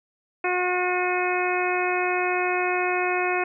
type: harmonic tone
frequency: 361.4 Hz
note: F#4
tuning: 41 cents flat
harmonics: 1 / 2 / 3 / 4 / 5 / 6 / 7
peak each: -26 / -27 / -31 / -31 / -33 / -32 / -29 dBFS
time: 0.44-3.44 s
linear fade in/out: 5 ms
effects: none

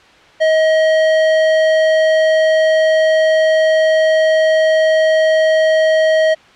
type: tone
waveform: square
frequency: 633 Hz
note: D#5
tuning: 30 cents sharp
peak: -10 dBFS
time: 0.4-6.35 s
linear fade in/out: 20 ms
effects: white hiss -44 dBFS RMS until 6.55 s + low-pass 3000 Hz 12 dB/octave

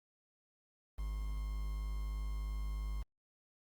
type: tone with quantisation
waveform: triangle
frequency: 51.5 Hz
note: G#1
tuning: 14 cents flat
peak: -34 dBFS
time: 0.98-3.03 s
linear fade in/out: 10 ms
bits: 9
effects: Opus 32 kbps

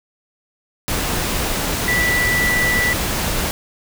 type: tone in noise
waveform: sine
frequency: 1967 Hz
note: B6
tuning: 7 cents flat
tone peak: -16 dBFS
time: 1.88-2.93 s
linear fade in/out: 0 ms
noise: pink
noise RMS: -21 dBFS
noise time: 0.88-3.51 s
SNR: +2 dB
effects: none

